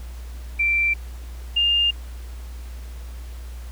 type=tone pair in turn; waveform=sine; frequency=2349 / 2811 Hz; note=D7 / F7; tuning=0 / +11 cents; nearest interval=minor third; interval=311 cents; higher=second; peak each=-17 / -16 dBFS; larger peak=second; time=0.59-0.94 / 1.56-1.91 s; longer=neither; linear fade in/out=10 ms; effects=added 60 Hz sine -32 dBFS peak until 3.71 s + pink hiss -48 dBFS RMS until 3.71 s